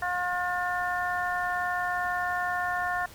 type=harmonic tone; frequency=357.7 Hz; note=F4; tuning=41 cents sharp; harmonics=2 / 3 / 4 / 5; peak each=-30 / -34 / -33 / -32 dBFS; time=0.02-3.06 s; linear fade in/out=5 ms; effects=added 88 Hz sine -56 dBFS peak until 3.14 s + pink hiss -49 dBFS RMS until 3.14 s

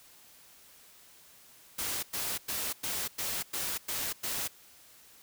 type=noise bursts; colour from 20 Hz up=white; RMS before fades=-34 dBFS; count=8; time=1.78-4.48 s; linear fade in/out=10 ms; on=250 ms; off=100 ms; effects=white hiss -57 dBFS RMS until 5.22 s

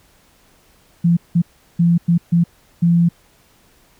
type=tone bursts at uneven times; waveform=sine; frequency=170.7 Hz; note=F3; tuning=39 cents flat; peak=-10 dBFS; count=6; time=1.04-1.17 / 1.35-1.42 / 1.79-1.98 / 2.08-2.18 / 2.32-2.44 / 2.82-3.09 s; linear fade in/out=10 ms; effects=pink hiss -54 dBFS RMS until 3.99 s

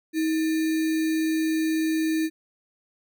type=tone with sample-and-hold; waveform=sine; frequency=318.2 Hz; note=D#4; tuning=39 cents sharp; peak=-21 dBFS; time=0.13-2.3 s; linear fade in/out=50 ms; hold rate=2100 Hz; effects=none

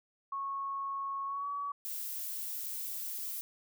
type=tone with pitch glide; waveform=sine; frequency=1100 to 1135.5 Hz; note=C#6 to C#6; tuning=-14 to +41 cents; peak=-34 dBFS; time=0.32-1.72 s; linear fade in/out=5 ms; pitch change=+55 cents; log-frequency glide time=1.26-1.47 s
type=noise; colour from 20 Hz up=violet; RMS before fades=-39 dBFS; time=1.85-3.41 s; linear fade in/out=0 ms
effects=none

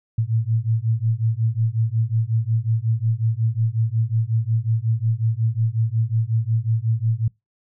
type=beating tone pair; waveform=sine; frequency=110 / 115.5 Hz; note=A2 / A#2; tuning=0 / -16 cents; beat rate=5.5 Hz; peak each=-21 dBFS; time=0.18-7.28 s; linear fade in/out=5 ms; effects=noise-tail reverb RT60 0.2 s tail -26 dB re dry

